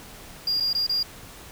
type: tone with dropouts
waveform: sine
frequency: 4819 Hz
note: D8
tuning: 44 cents sharp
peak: -19 dBFS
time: 0.47-1.03 s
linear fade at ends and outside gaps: 5 ms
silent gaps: 0.601-0.605 / 0.731-0.749 / 0.867-0.894 s
effects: tanh soft clip ceiling -20 dBFS + pink hiss -44 dBFS RMS until 1.51 s